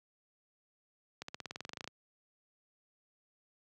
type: accelerating click train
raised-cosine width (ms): 0.2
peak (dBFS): -24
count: 15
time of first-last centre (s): 1.22-1.876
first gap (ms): 64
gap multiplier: 0.95
effects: high-pass 100 Hz 12 dB/octave